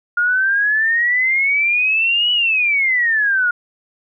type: exponential two-way sweep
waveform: sine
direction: up then down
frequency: 1416 to 2960 to 1416 Hz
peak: -13 dBFS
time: 0.17-3.51 s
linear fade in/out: 5 ms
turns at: 2.32 s
effects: none